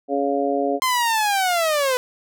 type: harmonic tone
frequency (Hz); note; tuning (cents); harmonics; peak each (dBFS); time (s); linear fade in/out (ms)
140.1; C#3; +19; 2 / 3 / 4 / 5; -24 / -24 / -24 / -24; 0.08-0.8; 50
type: linear sweep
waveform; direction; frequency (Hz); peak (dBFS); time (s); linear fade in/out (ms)
sawtooth; down; 1046.5 to 493.9; -14; 0.82-1.97; 0
effects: none

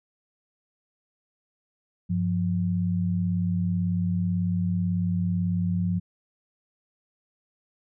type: tone pair together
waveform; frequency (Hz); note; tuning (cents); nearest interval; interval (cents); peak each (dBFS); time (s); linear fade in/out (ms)
sine; 98 / 176.14; G2 / F3; 0 / +15; minor seventh; 1015; -27 / -24; 2.09-6; 20
effects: none

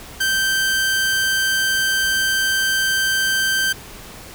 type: tone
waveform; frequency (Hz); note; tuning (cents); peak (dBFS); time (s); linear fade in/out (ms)
sawtooth; 1560; G6; -9; -13; 0.2-3.73; 10
effects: pink hiss -38 dBFS RMS until 4.34 s

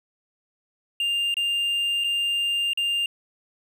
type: tone with dropouts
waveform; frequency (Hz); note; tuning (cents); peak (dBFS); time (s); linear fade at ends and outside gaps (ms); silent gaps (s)
triangle; 2800; F7; +4; -20; 1-3.06; 2; 1.342-1.368 / 2.039-2.043 / 2.734-2.774
effects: none

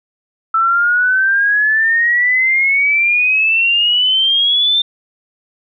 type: exponential sweep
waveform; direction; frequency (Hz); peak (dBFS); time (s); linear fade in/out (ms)
sine; up; 1318.5 to 3600; -10; 0.54-4.82; 5
effects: none

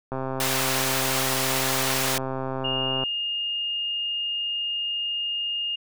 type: click train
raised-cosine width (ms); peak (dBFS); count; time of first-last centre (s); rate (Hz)
1; -16; 386; 0.12-3.037; 132
type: high-pass noise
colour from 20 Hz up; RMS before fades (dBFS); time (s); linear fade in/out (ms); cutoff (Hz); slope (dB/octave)
pink; -26; 0.4-2.18; 2; 1100; 12
type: tone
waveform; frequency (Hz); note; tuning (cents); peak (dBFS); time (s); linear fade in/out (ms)
sine; 2833; F7; +24; -25; 2.64-5.76; 10
effects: none

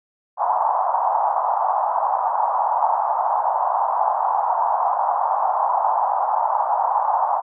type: band-pass noise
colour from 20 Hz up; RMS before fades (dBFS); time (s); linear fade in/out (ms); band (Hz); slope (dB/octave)
white; -20; 0.37-7.42; 50; 720 to 990; 48
effects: none

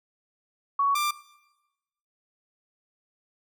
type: tone pair in turn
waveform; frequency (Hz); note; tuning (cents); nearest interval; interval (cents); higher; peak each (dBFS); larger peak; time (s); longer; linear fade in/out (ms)
sine / sawtooth; 1119 / 1185.5; C#6 / D6; +16 / +16; minor second; 100; second; -20; neither; 0.79-0.95 / 0.95-1.11; neither; 5
effects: noise-tail reverb RT60 1.0 s tail -20 dB re dry

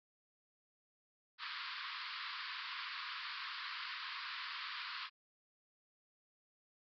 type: band-pass noise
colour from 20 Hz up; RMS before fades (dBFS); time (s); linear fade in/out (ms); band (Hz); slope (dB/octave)
pink; -45; 1.38-5.1; 50; 1000 to 4900; 96
effects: none

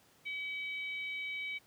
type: harmonic tone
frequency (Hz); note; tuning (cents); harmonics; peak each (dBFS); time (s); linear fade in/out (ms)
761; F#5; +48; 3 / 4 / 5; -37 / -49 / -50; 0.25-1.59; 20
effects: pink hiss -65 dBFS RMS until 1.66 s + high-pass 100 Hz 12 dB/octave

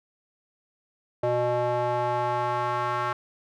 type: tone with band-pass filter sweep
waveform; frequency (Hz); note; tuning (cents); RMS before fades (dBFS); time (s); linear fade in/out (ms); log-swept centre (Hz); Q
square; 122; B2; -21; -26; 1.23-3.13; 5; 600 to 1200; 2.5
effects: none

